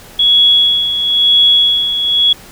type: tone with tremolo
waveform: sine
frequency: 3355 Hz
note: G#7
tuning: 17 cents sharp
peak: -5 dBFS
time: 0.19-2.33 s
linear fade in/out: 5 ms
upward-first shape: sine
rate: 1 Hz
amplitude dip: 60%
effects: pink hiss -37 dBFS RMS until 2.51 s